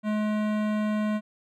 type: tone with hard clipping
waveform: sine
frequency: 212.5 Hz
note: G#3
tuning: 40 cents sharp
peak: -26 dBFS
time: 0.03-1.21 s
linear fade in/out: 50 ms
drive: 18 dB
effects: none